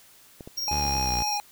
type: clicks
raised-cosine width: 2 ms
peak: -26 dBFS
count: 5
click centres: 0.408 / 0.475 / 0.713 / 0.855 / 0.958 s
type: tone with tremolo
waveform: square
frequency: 5588 Hz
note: F8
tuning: in tune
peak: -27 dBFS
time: 0.57-1.38 s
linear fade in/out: 10 ms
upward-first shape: square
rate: 20 Hz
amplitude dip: 30%
type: tone with vibrato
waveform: square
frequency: 830.6 Hz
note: G#5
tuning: in tune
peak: -28 dBFS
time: 0.68-1.4 s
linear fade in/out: 0 ms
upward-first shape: square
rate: 3.9 Hz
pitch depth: 12 cents each way
type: linear sweep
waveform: sawtooth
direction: down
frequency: 76.4 to 58.27 Hz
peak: -25 dBFS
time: 0.71-1.23 s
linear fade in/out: 10 ms
effects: white hiss -54 dBFS RMS until 1.51 s